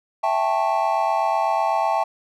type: chord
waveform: triangle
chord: A dominant seventh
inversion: second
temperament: just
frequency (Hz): 660 / 792 / 880 / 1100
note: E5 / G5 / A5 / C#6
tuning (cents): +2 / +18 / 0 / -14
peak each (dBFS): -22 / -21 / -21 / -25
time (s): 0.23-2.04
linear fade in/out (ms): 10
effects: none